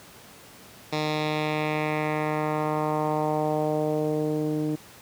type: tone with low-pass filter sweep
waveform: 10% pulse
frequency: 153 Hz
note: D#3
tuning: 29 cents flat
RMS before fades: -26 dBFS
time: 0.92-4.76 s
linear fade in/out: 10 ms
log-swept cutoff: 4600 to 310 Hz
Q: 1.8
effects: pink hiss -48 dBFS RMS until 5.01 s + high-pass 100 Hz 12 dB/octave